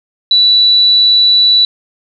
sine tone, 3951 Hz, B7, in tune, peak -5 dBFS, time 0.31-1.65 s, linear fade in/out 2 ms, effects none

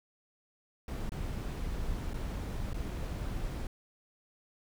brown noise with dropouts, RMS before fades -36 dBFS, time 0.88-3.67 s, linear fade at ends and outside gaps 2 ms, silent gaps 1.094-1.119 / 2.135-2.141 / 2.733-2.742 s, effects none

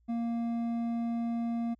triangle tone with hard clipping, 233.1 Hz, A#3, in tune, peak -31 dBFS, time 0.08-1.75 s, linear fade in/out 20 ms, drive 10 dB, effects added 58 Hz sine -64 dBFS peak until 1.79 s

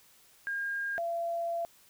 sine tone pair in turn, 1615 / 679 Hz, G#6 / F5, -49 / -49 cents, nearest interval octave + minor third, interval 1500 cents, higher first, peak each -31 / -30 dBFS, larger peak second, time 0.47-0.98 / 0.98-1.65 s, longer second, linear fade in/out 0 ms, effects white hiss -61 dBFS RMS until 1.89 s

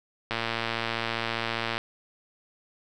click train, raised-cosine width 0.3 ms, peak -12 dBFS, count 170, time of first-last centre 0.31-1.78 s, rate 115 Hz, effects none

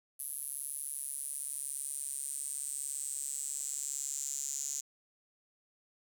sawtooth tone with high-pass filter sweep, 140.9 Hz, C#3, 29 cents sharp, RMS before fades -39 dBFS, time 0.19-4.81 s, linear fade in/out 10 ms, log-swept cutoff 11000 to 6900 Hz, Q 9, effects none

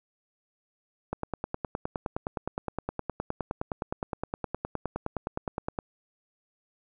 click train, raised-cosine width 1 ms, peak -16 dBFS, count 46, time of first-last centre 1.13-5.788 s, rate 9.66 Hz, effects none

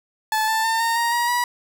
30% pulse tone with pitch steps, 869 / 885.2 / 901.7 / 918.5 / 935.7 / 953.1 / 970.9 Hz, A5 / A5 / A5 / A#5 / A#5 / A#5 / B5, -22 / +10 / +42 / -26 / +6 / +38 / -30 cents, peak -16 dBFS, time 0.32-1.44 s, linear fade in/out 2 ms, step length 160 ms, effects none

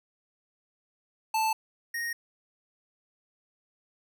square tone pair in turn, 880 / 1864.7 Hz, A5 / A#6, 0 / 0 cents, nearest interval octave + minor second, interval 1300 cents, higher second, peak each -25 / -31 dBFS, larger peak first, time 1.34-1.53 / 1.94-2.13 s, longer neither, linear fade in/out 5 ms, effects none

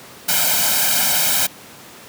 white noise with comb filter, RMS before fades -17 dBFS, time 0.28-1.47 s, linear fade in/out 10 ms, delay 1.3 ms, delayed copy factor +0.95, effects pink hiss -40 dBFS RMS until 2.08 s + high-pass 150 Hz 12 dB/octave

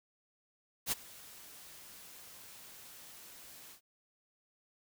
white noise with ADSR envelope, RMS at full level -31 dBFS, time 0.86-3.81 s, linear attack 58 ms, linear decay 23 ms, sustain -22 dB, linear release 96 ms, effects none

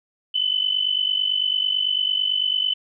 sine tone pair together, 2990 / 3039 Hz, F#7 / F#7, +17 / +46 cents, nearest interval unison, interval 29 cents, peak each -22 dBFS, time 0.34-2.74 s, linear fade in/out 10 ms, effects none

